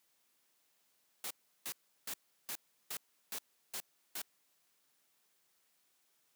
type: noise bursts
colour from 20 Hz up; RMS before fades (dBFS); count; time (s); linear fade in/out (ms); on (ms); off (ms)
white; -41; 8; 1.24-4.218; 2; 66; 350
effects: white hiss -75 dBFS RMS until 6.35 s + high-pass 150 Hz 12 dB/octave